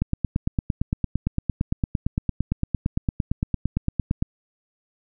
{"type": "click train", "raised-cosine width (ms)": 5, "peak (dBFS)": -9, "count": 38, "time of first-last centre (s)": [0.02, 4.225], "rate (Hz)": 8.8, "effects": []}